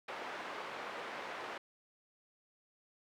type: band-pass noise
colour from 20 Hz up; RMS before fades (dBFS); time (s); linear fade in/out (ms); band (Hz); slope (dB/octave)
pink; -44; 0.08-1.58; 5; 520 to 2200; 12
effects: none